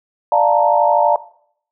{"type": "chord", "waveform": "sine", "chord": "Bb major seventh", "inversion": "first", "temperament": "equal with one note detuned", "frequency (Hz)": [590.4, 698.5, 880, 932.3], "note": ["D5", "F5", "A5", "Bb5"], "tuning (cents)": [9, 0, 0, 0], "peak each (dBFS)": -16, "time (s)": [0.32, 1.16], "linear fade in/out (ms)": 2, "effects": ["noise-tail reverb RT60 0.6 s tail -18 dB re dry"]}